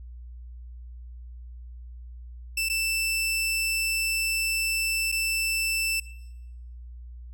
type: tone with dropouts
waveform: sawtooth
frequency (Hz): 2660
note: E7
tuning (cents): +15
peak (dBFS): -21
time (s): 2.57-6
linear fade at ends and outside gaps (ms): 5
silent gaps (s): 2.688-2.697 / 5.118-5.123
effects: noise-tail reverb RT60 1.0 s tail -20 dB re dry + added 60 Hz sine -39 dBFS peak until 7.33 s